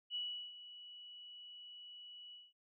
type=tone with ADSR envelope; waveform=sine; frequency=2941 Hz; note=F#7; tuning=11 cents flat; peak=-37 dBFS; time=0.1-2.53 s; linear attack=50 ms; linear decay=370 ms; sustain=-14 dB; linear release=200 ms; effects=none